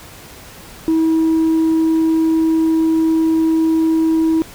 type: tone with tanh clipping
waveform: sine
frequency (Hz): 322.2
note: E4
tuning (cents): -39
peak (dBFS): -12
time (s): 0.88-4.42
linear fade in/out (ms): 0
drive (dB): 1
effects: pink hiss -38 dBFS RMS until 4.54 s